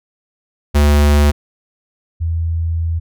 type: tone pair in turn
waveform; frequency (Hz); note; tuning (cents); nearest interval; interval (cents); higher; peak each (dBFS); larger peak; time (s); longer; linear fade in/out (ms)
square / sine; 73.2 / 82.69; D2 / E2; -5 / +6; major second; 211; second; -9 / -15; first; 0.74-1.32 / 2.2-3; second; 20
effects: none